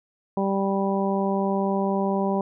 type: harmonic tone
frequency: 195.8 Hz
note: G3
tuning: 2 cents flat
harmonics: 1 / 2 / 3 / 4 / 5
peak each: -24 / -27 / -29 / -30 / -31 dBFS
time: 0.37-2.41 s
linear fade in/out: 2 ms
effects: none